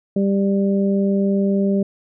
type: harmonic tone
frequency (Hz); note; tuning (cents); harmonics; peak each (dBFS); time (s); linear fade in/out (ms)
197.4; G3; +12; 1 / 2 / 3; -16 / -22 / -26; 0.16-1.83; 5
effects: none